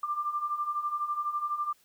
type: beating tone pair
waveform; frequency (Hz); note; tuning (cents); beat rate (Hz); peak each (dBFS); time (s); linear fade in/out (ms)
sine; 1179 / 1191; D6 / D6; +6 / +24; 12; -35 / -30; 0.03-1.73; 5
effects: white hiss -65 dBFS RMS until 1.84 s